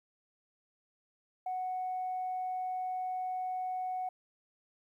sine tone, 740 Hz, F#5, in tune, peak -32 dBFS, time 1.46-4.09 s, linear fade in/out 5 ms, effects tanh soft clip ceiling -29 dBFS + 12-bit

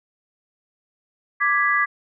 sine chord, G# diminished, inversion second, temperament equal, 1174.7 / 1661.2 / 1975.5 Hz, D6 / G#6 / B6, 0 / 0 / 0 cents, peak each -21 dBFS, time 1.4-1.86 s, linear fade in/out 20 ms, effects none

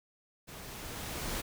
pink noise with level ramp, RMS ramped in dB -48 to -35 dBFS, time 0.47-1.42 s, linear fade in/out 20 ms, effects none

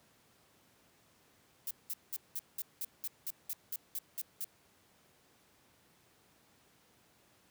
violet noise bursts, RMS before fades -38 dBFS, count 13, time 1.67-4.444 s, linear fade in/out 2 ms, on 38 ms, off 190 ms, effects pink hiss -67 dBFS RMS until 7.5 s + high-pass 100 Hz 12 dB/octave

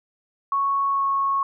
sine tone with pitch glide, 1107 to 1100 Hz, C#6 to C#6, -3 to -14 cents, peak -19 dBFS, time 0.52-1.43 s, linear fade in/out 2 ms, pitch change -11 cents, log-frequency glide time 0.9-1.03 s, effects none

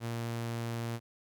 sawtooth tone, 116.54 Hz, A#2, in tune, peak -30 dBFS, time 0-1 s, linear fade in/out 50 ms, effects none

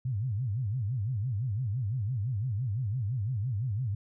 sine tone with vibrato, 114 Hz, A#2, 38 cents flat, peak -28 dBFS, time 0.05-3.95 s, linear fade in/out 5 ms, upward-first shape sine, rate 5.9 Hz, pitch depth 280 cents each way, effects none

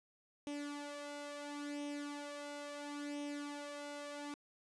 sawtooth tone with flanger, 290 Hz, D4, 22 cents flat, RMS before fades -45 dBFS, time 0.47-4.34 s, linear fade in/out 0 ms, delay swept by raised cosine 0.33 to 2.03 ms, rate 0.73 Hz, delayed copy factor +0.65, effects resampled to 22050 Hz

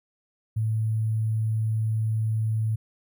sine tone with sample-and-hold, 110 Hz, A2, in tune, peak -22 dBFS, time 0.56-2.76 s, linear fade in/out 10 ms, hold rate 11025 Hz, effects none

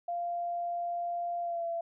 sine tone with pitch glide, 694 to 675.8 Hz, F5 to E5, -11 to +43 cents, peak -31 dBFS, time 0.08-1.81 s, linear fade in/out 5 ms, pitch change -46 cents, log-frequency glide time 1.41-1.65 s, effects none

